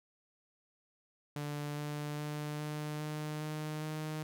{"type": "tone with pitch steps", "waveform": "sawtooth", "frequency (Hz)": [146.83, 148.11, 149.4, 150.7, 152.01, 153.33, 154.67], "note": ["D3", "D3", "D3", "D3", "D#3", "D#3", "D#3"], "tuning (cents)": [0, 15, 30, 45, -40, -25, -10], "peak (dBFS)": -33, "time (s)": [1.36, 4.23], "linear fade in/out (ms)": 2, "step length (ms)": 410, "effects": []}